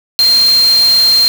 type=tone in noise; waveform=sine; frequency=4186 Hz; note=C8; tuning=in tune; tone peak=-6 dBFS; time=0.19-1.28 s; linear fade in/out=0 ms; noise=white; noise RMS=-21 dBFS; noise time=0.19-1.28 s; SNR=+12 dB; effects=none